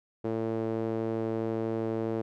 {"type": "tone with band-pass filter", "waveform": "sawtooth", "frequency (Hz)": 112.3, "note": "A2", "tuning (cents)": 36, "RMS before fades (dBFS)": -31, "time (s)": [0.24, 2.22], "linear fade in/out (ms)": 10, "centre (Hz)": 410, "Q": 2, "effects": []}